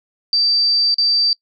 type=tone with dropouts; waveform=sine; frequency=4660 Hz; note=D8; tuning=14 cents flat; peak=-12 dBFS; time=0.33-1.33 s; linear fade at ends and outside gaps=1 ms; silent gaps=0.943-0.983 s; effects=noise-tail reverb RT60 0.1 s tail -26 dB re dry